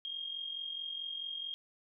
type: tone with amplitude modulation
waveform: sine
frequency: 3233 Hz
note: G#7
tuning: 47 cents flat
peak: -35 dBFS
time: 0.05-1.54 s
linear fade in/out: 0 ms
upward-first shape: sine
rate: 44.6 Hz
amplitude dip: 60%
effects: none